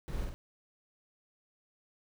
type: noise with echo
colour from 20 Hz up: brown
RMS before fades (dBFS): -38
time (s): 0.08-0.24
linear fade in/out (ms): 0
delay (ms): 50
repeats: 2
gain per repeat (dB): -2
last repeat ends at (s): 0.34
effects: none